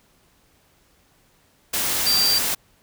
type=tone in noise; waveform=sine; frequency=4703 Hz; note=D8; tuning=2 cents sharp; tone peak=-17 dBFS; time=2.06-2.39 s; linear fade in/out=10 ms; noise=white; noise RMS=-23 dBFS; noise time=1.73-2.55 s; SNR=+3 dB; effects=pink hiss -60 dBFS RMS until 2.82 s